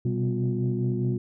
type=tone cluster; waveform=sine; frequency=125.6 / 130.5 / 194.7 / 248.7 / 357 Hz; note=B2 / C3 / G3 / B3 / F4; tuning=+30 / -4 / -12 / +12 / +38 cents; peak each=-25 / -33 / -30 / -32 / -31 dBFS; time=0.05-1.18 s; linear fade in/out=5 ms; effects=tanh soft clip ceiling -15 dBFS